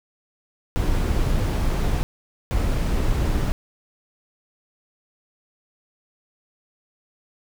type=noise bursts at uneven times; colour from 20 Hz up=brown; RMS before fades=-21 dBFS; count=2; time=0.76-2.03 / 2.51-3.52 s; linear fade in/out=0 ms; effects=none